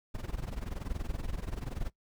brown noise with amplitude modulation, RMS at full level -33 dBFS, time 0.14-1.9 s, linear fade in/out 10 ms, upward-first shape sine, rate 21 Hz, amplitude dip 85%, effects noise-tail reverb RT60 0.1 s tail -20 dB re dry

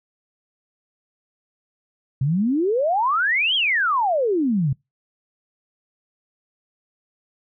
sine exponential two-way sweep, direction up then down, 126.5 to 3322 to 126.5 Hz, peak -17 dBFS, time 2.21-4.73 s, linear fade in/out 5 ms, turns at 3.55 s, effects noise-tail reverb RT60 0.2 s tail -25 dB re dry

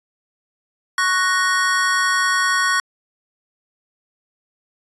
square chord, F# major, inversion second, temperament equal, 1108.7 / 1480 / 1864.7 Hz, C#6 / F#6 / A#6, 0 / 0 / 0 cents, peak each -21 dBFS, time 0.98-2.8 s, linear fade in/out 2 ms, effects resampled to 22050 Hz

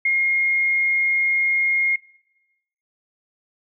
sine tone, 2140 Hz, C7, 38 cents sharp, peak -16 dBFS, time 0.05-1.96 s, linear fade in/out 5 ms, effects noise-tail reverb RT60 1.0 s tail -23 dB re dry

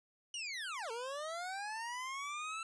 25% pulse linear two-way sweep, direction down then up, 2960 to 443.8 to 1339 Hz, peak -36 dBFS, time 0.34-2.63 s, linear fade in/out 2 ms, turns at 0.91 s, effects resampled to 22050 Hz

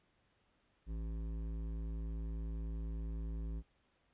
triangle tone with hard clipping, 55 Hz, A1, in tune, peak -40 dBFS, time 0.86-3.63 s, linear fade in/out 50 ms, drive 16 dB, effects pink hiss -75 dBFS RMS until 4.13 s + resampled to 8000 Hz

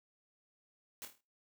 white noise with echo, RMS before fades -45 dBFS, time 1.02-1.05 s, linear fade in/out 0 ms, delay 26 ms, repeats 6, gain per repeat -6 dB, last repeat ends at 1.206 s, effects noise-tail reverb RT60 0.3 s tail -22 dB re dry

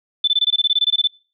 sine tone bursts, 3520 Hz, A7, in tune, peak -12 dBFS, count 15, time 0.24-1.074 s, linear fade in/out 5 ms, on 36 ms, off 21 ms, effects noise-tail reverb RT60 0.4 s tail -24 dB re dry

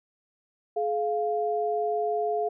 sine tone pair together, 424.6 / 698.5 Hz, G#4 / F5, +38 / 0 cents, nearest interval major sixth, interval 862 cents, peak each -27 dBFS, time 0.76-2.49 s, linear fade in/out 10 ms, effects none

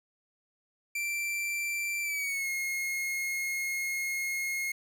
45% pulse tone with pitch glide, 2349 to 2154 Hz, D7 to C7, 0 to +50 cents, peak -30 dBFS, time 0.95-4.72 s, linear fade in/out 5 ms, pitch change -150 cents, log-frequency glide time 2.02-2.49 s, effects none

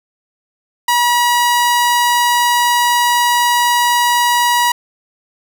sawtooth tone, 964 Hz, B5, 42 cents flat, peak -7 dBFS, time 0.88-4.72 s, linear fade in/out 5 ms, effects none

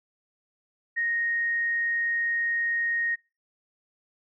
sine tone, 1864.7 Hz, A#6, in tune, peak -24 dBFS, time 0.96-3.16 s, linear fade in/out 20 ms, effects noise-tail reverb RT60 0.3 s tail -24 dB re dry

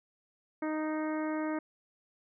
harmonic tone, 310 Hz, D#4, 6 cents flat, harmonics 1 / 2 / 3 / 4 / 5 / 6 / 7, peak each -32 / -38 / -42 / -44 / -46 / -48 / -49 dBFS, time 0.62-1.59 s, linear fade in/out 5 ms, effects none

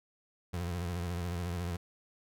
30% pulse tone with vibrato, 87.31 Hz, F2, in tune, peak -31 dBFS, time 0.53-1.77 s, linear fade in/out 10 ms, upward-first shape sine, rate 14 Hz, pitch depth 71 cents each way, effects none

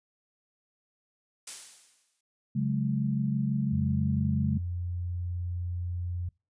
blue noise with exponential decay, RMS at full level -34 dBFS, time 1.47-2.21 s, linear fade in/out 5 ms, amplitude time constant 160 ms
sine chord, C# suspended fourth, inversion none, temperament equal with one note detuned, 138.59 / 185 / 210.8 Hz, C#3 / F#3 / G#3, 0 / 0 / +26 cents, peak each -28 / -33 / -29 dBFS, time 2.55-4.58 s, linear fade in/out 10 ms
sine tone, 88.1 Hz, F2, 16 cents sharp, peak -30 dBFS, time 3.72-6.29 s, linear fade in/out 5 ms
effects noise-tail reverb RT60 0.3 s tail -26 dB re dry + resampled to 22050 Hz

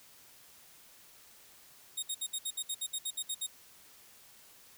15% pulse tone bursts, 3729 Hz, A#7, in tune, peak -26 dBFS, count 13, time 1.97-3.468 s, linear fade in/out 10 ms, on 58 ms, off 62 ms, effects white hiss -58 dBFS RMS until 4.77 s

